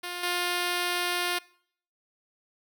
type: tone with level steps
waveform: 5% pulse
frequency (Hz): 353.8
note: F4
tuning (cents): +23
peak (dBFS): -22 / -15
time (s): 0.03-1.39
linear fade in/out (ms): 10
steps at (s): 0.23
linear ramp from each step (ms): 5
effects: noise-tail reverb RT60 0.6 s tail -23 dB re dry